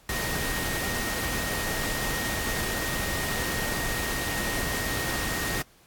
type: tone in noise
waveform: sine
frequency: 1864.7 Hz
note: A#6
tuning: in tune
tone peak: -33 dBFS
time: 0.09-5.62 s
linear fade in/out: 2 ms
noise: pink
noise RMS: -30 dBFS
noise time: 0.09-5.62 s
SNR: -6 dB
effects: pink hiss -58 dBFS RMS until 5.86 s + AAC 64 kbps